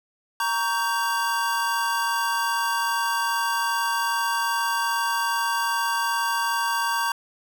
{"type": "chord", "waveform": "square", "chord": "G diminished", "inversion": "first", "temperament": "equal with one note detuned", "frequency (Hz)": [932.3, 1128.1, 1568], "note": ["Bb5", "Db6", "G6"], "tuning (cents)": [0, 30, 0], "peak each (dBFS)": [-26, -29, -28], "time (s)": [0.4, 7.12], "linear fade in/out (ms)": 2, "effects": []}